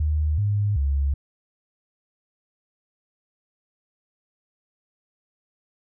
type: tone with pitch steps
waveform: sine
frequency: 76.3 / 103 / 69.7 Hz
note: D#2 / G#2 / C#2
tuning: -33 / -14 / +10 cents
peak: -19 dBFS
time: 0-1.14 s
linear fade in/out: 5 ms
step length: 380 ms
effects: none